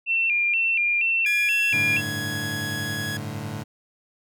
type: tone with vibrato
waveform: sine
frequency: 2544 Hz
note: D#7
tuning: 38 cents sharp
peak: -19 dBFS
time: 0.06-2.02 s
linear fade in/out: 50 ms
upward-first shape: square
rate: 2.1 Hz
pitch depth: 100 cents each way
type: tone with pitch glide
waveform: sawtooth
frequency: 1684 to 1673.3 Hz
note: G#6 to G#6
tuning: +24 to +13 cents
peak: -25 dBFS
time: 1.26-3.17 s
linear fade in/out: 2 ms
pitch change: -11 cents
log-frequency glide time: 1.37-1.84 s
type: chord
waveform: 25% pulse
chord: G suspended second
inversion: none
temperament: equal with one note detuned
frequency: 98 / 108.93 / 146.83 Hz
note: G2 / A2 / D3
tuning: 0 / -17 / 0 cents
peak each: -33 / -29 / -30 dBFS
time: 1.72-3.64 s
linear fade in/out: 20 ms
effects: none